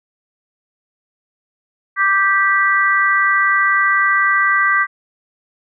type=chord; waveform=sine; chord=G major; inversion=second; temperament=just; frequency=1176 / 1568 / 1960 Hz; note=D6 / G6 / B6; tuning=+2 / 0 / -14 cents; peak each=-16 dBFS; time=1.96-4.87 s; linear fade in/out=50 ms; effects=none